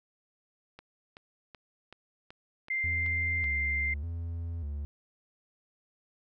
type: click train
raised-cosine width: 0.3 ms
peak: -31 dBFS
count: 8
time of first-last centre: 0.79-3.442 s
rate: 2.64 Hz
type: tone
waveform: sine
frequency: 2093 Hz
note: C7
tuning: in tune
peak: -28 dBFS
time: 2.7-3.94 s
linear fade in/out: 5 ms
type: tone with vibrato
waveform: triangle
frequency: 78.1 Hz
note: D#2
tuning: 7 cents sharp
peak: -31 dBFS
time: 2.84-4.85 s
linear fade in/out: 0 ms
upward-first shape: square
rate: 0.84 Hz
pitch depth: 130 cents each way
effects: none